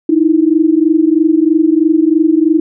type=tone pair together; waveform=sine; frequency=307.1 / 330.2 Hz; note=D#4 / E4; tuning=-23 / +3 cents; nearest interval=minor second; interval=126 cents; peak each=-10 dBFS; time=0.09-2.6 s; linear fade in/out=5 ms; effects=none